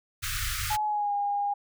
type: band-stop noise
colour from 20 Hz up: pink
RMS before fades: -31 dBFS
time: 0.22-0.77 s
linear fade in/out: 20 ms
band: 120 to 1200 Hz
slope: 96 dB/octave
type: tone with pitch glide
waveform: sine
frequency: 849 to 812.5 Hz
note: G#5 to G#5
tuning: +38 to -38 cents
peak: -25 dBFS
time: 0.7-1.54 s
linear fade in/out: 10 ms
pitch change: -76 cents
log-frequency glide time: 0.85-1.13 s
effects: none